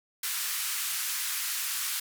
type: band-pass noise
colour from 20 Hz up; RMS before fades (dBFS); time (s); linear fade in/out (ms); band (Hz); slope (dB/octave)
white; -32; 0.23-2; 5; 1200 to 16000; 24
effects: none